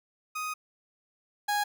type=tone pair in turn; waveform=30% pulse; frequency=1250 / 826.1 Hz; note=D#6 / G#5; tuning=+8 / -9 cents; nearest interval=perfect fifth; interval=717 cents; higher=first; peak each=-29 / -23 dBFS; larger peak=second; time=0.35-0.54 / 1.48-1.64 s; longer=first; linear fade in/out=10 ms; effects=none